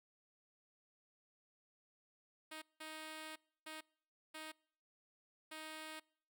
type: tone bursts at uneven times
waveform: 5% pulse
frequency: 312.9 Hz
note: D#4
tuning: 10 cents sharp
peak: -36 dBFS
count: 5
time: 2.51-2.62 / 2.8-3.36 / 3.66-3.81 / 4.34-4.52 / 5.51-6 s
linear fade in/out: 10 ms
effects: noise-tail reverb RT60 0.6 s tail -26 dB re dry